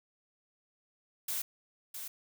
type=noise with echo; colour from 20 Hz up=blue; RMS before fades=-35 dBFS; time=1.28-1.42 s; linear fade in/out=5 ms; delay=660 ms; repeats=1; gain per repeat=-7 dB; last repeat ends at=2.08 s; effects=none